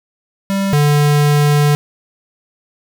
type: tone pair in turn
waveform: square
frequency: 196 / 146.83 Hz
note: G3 / D3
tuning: 0 / 0 cents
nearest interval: perfect fourth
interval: 500 cents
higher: first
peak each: -15 / -10 dBFS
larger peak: second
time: 0.5-0.73 / 0.73-1.75 s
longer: second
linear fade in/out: 0 ms
effects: none